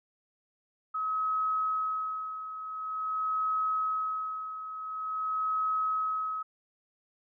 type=tone with tremolo; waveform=sine; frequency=1278 Hz; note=D#6; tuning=46 cents sharp; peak=-26 dBFS; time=0.94-6.43 s; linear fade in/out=10 ms; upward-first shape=sine; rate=0.47 Hz; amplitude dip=70%; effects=none